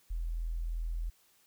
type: tone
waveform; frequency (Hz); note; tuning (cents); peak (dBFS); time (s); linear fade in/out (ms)
sine; 41.4; E1; +8; -32; 0.1-1.1; 10
effects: white hiss -67 dBFS RMS until 1.46 s